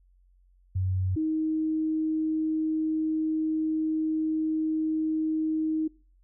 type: tone pair in turn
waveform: sine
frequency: 93.5 / 314.5 Hz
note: F#2 / D#4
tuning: +19 / +19 cents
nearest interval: octave + major sixth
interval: 2100 cents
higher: second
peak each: -24 dBFS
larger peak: neither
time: 0.75-1.16 / 1.16-5.88 s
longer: second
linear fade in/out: 10 ms
effects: noise-tail reverb RT60 0.4 s tail -24 dB re dry + added 45 Hz sine -58 dBFS peak until 6.23 s